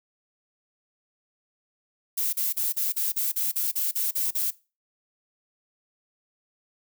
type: noise bursts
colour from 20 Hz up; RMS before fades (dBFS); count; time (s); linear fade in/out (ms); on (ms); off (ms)
violet; -26; 12; 2.17-4.508; 10; 160; 38
effects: noise-tail reverb RT60 0.3 s tail -20 dB re dry